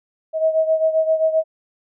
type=beating tone pair; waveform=sine; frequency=636 / 643.6 Hz; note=D#5 / E5; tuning=+38 / -42 cents; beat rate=7.6 Hz; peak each=-16 / -21 dBFS; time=0.33-1.44 s; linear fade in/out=50 ms; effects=none